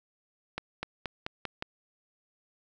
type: accelerating click train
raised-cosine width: 0.3 ms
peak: -17 dBFS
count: 6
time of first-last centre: 0.58-1.624 s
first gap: 250 ms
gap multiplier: 0.91
effects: none